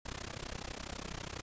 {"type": "noise with amplitude modulation", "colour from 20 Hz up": "pink", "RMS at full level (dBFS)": -39, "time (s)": [0.05, 1.42], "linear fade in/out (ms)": 10, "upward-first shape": "sine", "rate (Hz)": 32.1, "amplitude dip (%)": 95, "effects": ["resampled to 16000 Hz"]}